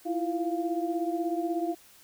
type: tone cluster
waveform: sine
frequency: 328.5 / 344.9 / 696 Hz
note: E4 / F4 / F5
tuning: -6 / -22 / -6 cents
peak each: -30 / -32 / -33 dBFS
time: 0.05-1.75 s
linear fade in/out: 20 ms
effects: white hiss -56 dBFS RMS until 2.03 s